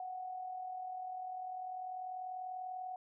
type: tone with amplitude modulation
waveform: sine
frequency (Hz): 740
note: F#5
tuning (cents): 0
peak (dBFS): -38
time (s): 0-2.96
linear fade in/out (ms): 2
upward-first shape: sine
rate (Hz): 40.2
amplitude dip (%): 45
effects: none